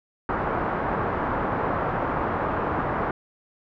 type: low-pass noise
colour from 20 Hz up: white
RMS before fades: -26 dBFS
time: 0.29-3.11 s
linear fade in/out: 2 ms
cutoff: 1300 Hz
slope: 24 dB/octave
effects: none